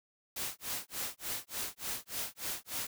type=noise with tremolo; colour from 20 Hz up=white; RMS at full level=-36 dBFS; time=0.36-2.87 s; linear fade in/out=5 ms; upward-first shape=sine; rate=3.4 Hz; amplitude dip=100%; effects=none